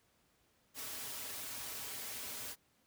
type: noise with comb filter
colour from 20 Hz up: white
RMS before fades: -44 dBFS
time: 0.74-2.56 s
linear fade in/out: 50 ms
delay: 5.7 ms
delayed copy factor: -0.65
effects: pink hiss -73 dBFS RMS until 2.86 s + high-pass 60 Hz 12 dB/octave